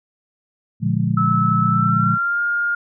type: chord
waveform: sine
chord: Bb dominant seventh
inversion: none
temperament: just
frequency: 116.54 / 145.68 / 174.81 / 209.8 Hz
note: Bb2 / D3 / F3 / Ab3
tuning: 0 / -14 / +2 / +18 cents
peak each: -21 / -22 / -21 / -23 dBFS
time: 0.8-2.18 s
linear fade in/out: 50 ms
type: tone with pitch glide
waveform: sine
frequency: 1304 to 1413.8 Hz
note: E6 to F6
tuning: -19 to +21 cents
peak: -17 dBFS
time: 1.17-2.75 s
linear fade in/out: 5 ms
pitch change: +140 cents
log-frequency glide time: 1.63-2.41 s
effects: none